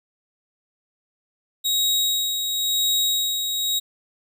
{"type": "tone with tremolo", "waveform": "sawtooth", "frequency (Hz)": 3800, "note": "A#7", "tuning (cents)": 33, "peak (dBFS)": -15, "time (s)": [1.64, 3.8], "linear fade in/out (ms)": 20, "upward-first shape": "sine", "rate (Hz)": 0.96, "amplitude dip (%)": 45, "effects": []}